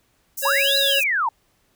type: high-pass noise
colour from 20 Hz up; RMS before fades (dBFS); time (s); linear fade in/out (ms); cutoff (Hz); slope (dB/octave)
white; -29; 0.37-1.04; 10; 5700; 48
type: harmonic tone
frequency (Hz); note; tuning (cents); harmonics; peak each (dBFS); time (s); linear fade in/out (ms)
553; C#5; -4; 1 / 3 / 5 / 7 / 9; -24 / -26 / -30 / -30 / -32; 0.42-1.01; 20
type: linear two-way sweep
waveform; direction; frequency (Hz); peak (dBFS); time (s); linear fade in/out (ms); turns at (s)
sine; up then down; 830.6 to 4054 to 838; -18; 0.45-1.29; 5; 0.77
effects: pink hiss -64 dBFS RMS until 1.75 s